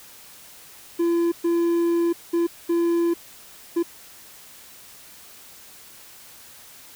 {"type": "tone bursts at uneven times", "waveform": "triangle", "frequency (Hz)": 340, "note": "F4", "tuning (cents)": -46, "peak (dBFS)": -16, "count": 5, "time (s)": [[0.99, 1.32], [1.44, 2.13], [2.33, 2.47], [2.69, 3.14], [3.76, 3.83]], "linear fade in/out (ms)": 10, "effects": ["white hiss -46 dBFS RMS until 6.95 s"]}